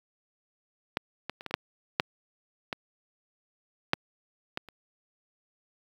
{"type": "clicks", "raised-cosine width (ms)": 0.3, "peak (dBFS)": [-10, -17, -26, -19, -23, -6, -6, -15, -6, -15, -30], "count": 11, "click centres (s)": [0.971, 1.296, 1.409, 1.463, 1.51, 1.541, 1.999, 2.728, 3.934, 4.574, 4.687], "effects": ["high-pass 100 Hz 12 dB/octave", "8-bit"]}